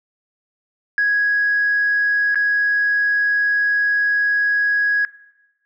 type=tone with dropouts; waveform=sine; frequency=1661.2 Hz; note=G#6; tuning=in tune; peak=-13 dBFS; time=0.98-5.05 s; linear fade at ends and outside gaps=1 ms; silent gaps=2.346-2.356 s; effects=noise-tail reverb RT60 1.0 s tail -20 dB re dry + tanh soft clip ceiling -10 dBFS